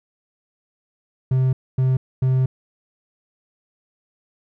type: tone bursts at uneven times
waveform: triangle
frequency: 130 Hz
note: C3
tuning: 11 cents flat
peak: -13 dBFS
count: 3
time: 1.31-1.53 / 1.78-1.97 / 2.22-2.46 s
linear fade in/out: 5 ms
effects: none